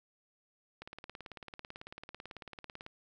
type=click train; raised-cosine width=0.3 ms; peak=-29 dBFS; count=38; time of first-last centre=0.82-2.864 s; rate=18.1 Hz; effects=none